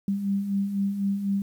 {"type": "beating tone pair", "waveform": "sine", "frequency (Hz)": [195.1, 199.1], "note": ["G3", "G3"], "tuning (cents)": [-8, 27], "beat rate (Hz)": 4, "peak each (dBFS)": [-32, -24], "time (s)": [0.08, 1.42], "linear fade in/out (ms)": 2, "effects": ["9-bit"]}